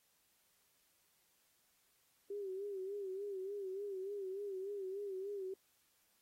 sine tone with vibrato, 392 Hz, G4, in tune, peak -40 dBFS, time 2.3-5.54 s, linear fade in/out 5 ms, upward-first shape sine, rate 3.4 Hz, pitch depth 83 cents each way, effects white hiss -75 dBFS RMS until 6.21 s + AAC 48 kbps

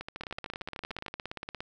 two click trains, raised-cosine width 0.3 ms, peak -21 / -22 dBFS, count 25 / 15, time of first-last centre 0.21-1.605 / 0.01-1.063 s, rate 17.2 / 13.3 Hz, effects none

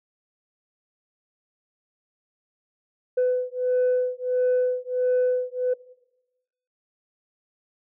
sine beating tone pair, 501 / 502.5 Hz, B4 / B4, +25 / +30 cents, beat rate 1.5 Hz, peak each -22 dBFS, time 3.17-5.74 s, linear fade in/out 10 ms, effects noise-tail reverb RT60 1.0 s tail -21 dB re dry + tanh soft clip ceiling -16 dBFS

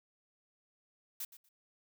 blue noise with echo, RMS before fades -40 dBFS, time 1.2-1.25 s, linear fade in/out 5 ms, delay 120 ms, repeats 2, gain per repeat -15 dB, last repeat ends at 1.49 s, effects none

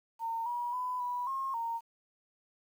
sine tone with pitch steps, 913 / 963 / 1001 / 981 / 1074 / 923 Hz, A#5 / B5 / B5 / B5 / C6 / A#5, -36 / -44 / +23 / -12 / +45 / -17 cents, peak -32 dBFS, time 0.19-1.81 s, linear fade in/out 50 ms, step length 270 ms, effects 10-bit

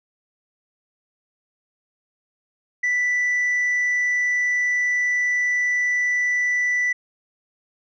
sine tone, 1975 Hz, B6, in tune, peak -16 dBFS, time 2.83-6.93 s, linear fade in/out 10 ms, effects tanh soft clip ceiling -17 dBFS

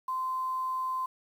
sine tone with quantisation, 1035 Hz, C6, 19 cents flat, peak -29 dBFS, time 0.08-1.06 s, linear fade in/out 5 ms, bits 9, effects none

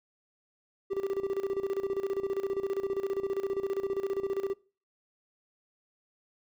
triangle tone with tremolo, 391.5 Hz, G4, 2 cents flat, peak -25 dBFS, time 0.9-4.54 s, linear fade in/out 20 ms, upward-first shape square, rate 15 Hz, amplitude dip 75%, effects noise-tail reverb RT60 0.4 s tail -24 dB re dry

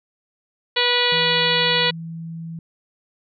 harmonic tone, 487.7 Hz, B4, 22 cents flat, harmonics 1 / 2 / 3 / 4 / 5 / 6 / 7 / 8 / 9, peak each -24 / -26 / -28 / -24 / -26 / -24 / -24 / -24 / -26 dBFS, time 0.76-1.91 s, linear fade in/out 10 ms
sine tone, 164.81 Hz, E3, in tune, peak -29 dBFS, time 1.12-2.59 s, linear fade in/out 2 ms
effects none

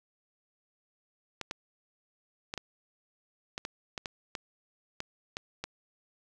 clicks, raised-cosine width 0.2 ms, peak -18 dBFS, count 12, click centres 1.413 / 1.511 / 2.539 / 2.577 / 3.579 / 3.651 / 3.978 / 4.058 / 4.352 / 5.004 / 5.369 / 5.64 s, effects none

